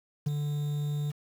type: tone with ADSR envelope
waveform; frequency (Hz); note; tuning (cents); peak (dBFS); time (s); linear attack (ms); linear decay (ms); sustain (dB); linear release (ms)
triangle; 146.83; D3; 0; -20; 0.26-1.12; 12; 15; -6; 19
effects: tanh soft clip ceiling -16 dBFS + 8-bit